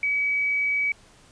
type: tone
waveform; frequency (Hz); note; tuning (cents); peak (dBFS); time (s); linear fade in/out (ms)
sine; 2277; C#7; +46; -21; 0.03-0.92; 2
effects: pink hiss -54 dBFS RMS until 1.31 s + resampled to 22050 Hz